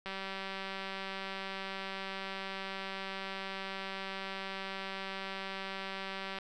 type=click train; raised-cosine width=0.3 ms; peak=-24 dBFS; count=1222; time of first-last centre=0.06-6.386 s; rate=193 Hz; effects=none